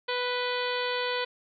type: harmonic tone with a mistuned harmonic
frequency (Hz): 493.9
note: B4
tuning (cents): 0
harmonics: 1 / 2 / 3 / 4 / 5 / 6 / 7 / 8 / 9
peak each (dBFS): -31 / -34 / -36 / -37 / -38 / -39 / -39 / -40 / -41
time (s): 0.08-1.25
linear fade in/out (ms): 10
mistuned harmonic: 6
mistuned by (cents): +54
effects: none